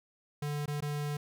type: tone with dropouts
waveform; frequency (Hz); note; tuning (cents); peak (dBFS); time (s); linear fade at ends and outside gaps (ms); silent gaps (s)
square; 146.83; D3; 0; -33; 0.42-1.17; 5; 0.659-0.678 / 0.806-0.822
effects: none